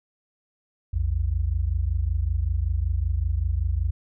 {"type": "tone pair together", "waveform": "sine", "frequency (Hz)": [59.13, 84.4], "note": ["A#1", "E2"], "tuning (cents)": [25, 41], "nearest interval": "tritone", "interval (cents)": 616, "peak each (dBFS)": -24, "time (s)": [0.93, 3.91], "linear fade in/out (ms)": 10, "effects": []}